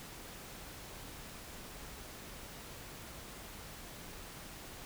silence, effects pink hiss -49 dBFS RMS until 4.85 s

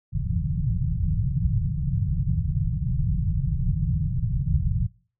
white low-pass noise, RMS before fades -24 dBFS, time 0.12-4.88 s, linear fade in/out 20 ms, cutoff 170 Hz, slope 96 dB/octave, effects noise-tail reverb RT60 0.4 s tail -22 dB re dry

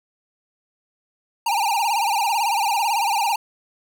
square tone with vibrato, 863 Hz, A5, 34 cents flat, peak -19 dBFS, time 1.46-3.36 s, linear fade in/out 5 ms, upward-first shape sine, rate 18 Hz, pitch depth 160 cents each way, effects none

